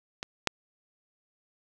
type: clicks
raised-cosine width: 0.2 ms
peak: -17 / -6 dBFS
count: 2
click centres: 0.229 / 0.473 s
effects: none